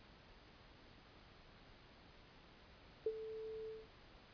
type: tone with ADSR envelope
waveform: sine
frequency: 440 Hz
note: A4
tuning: in tune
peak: -32 dBFS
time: 3.06-3.88 s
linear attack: 5 ms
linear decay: 48 ms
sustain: -13 dB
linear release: 200 ms
effects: pink hiss -62 dBFS RMS until 4.33 s + resampled to 11025 Hz